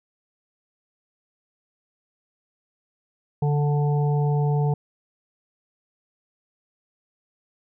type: harmonic tone with a mistuned harmonic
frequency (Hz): 146.83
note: D3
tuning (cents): 0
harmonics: 1 / 3 / 5 / 6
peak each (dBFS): -19 / -29 / -33 / -35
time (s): 3.42-4.74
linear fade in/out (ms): 5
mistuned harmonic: 1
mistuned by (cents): -17
effects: none